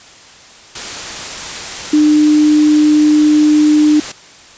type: tone in noise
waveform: sine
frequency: 301.7 Hz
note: D4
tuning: 47 cents sharp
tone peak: -6 dBFS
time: 1.93-4 s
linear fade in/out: 5 ms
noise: white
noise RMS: -24 dBFS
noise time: 0.75-4.12 s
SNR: +15 dB
effects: white hiss -39 dBFS RMS until 4.57 s + resampled to 16000 Hz